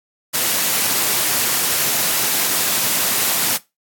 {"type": "high-pass noise", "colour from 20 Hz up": "white", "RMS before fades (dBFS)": -18, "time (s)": [0.33, 3.58], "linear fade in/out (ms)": 20, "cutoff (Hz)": 110, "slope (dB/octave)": 24, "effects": ["noise-tail reverb RT60 0.2 s tail -18 dB re dry", "AAC 64 kbps"]}